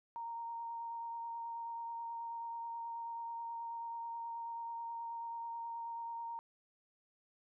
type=tone with vibrato; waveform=sine; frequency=928 Hz; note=A#5; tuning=8 cents flat; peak=-40 dBFS; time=0.16-6.39 s; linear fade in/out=0 ms; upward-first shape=sine; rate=9.3 Hz; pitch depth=11 cents each way; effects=none